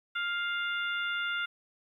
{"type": "harmonic tone", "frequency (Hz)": 701, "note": "F5", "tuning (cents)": 6, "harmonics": [2, 3, 4, 5], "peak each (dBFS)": [-31, -39, -39, -40], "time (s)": [0.15, 1.46], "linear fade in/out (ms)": 10, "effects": ["11-bit"]}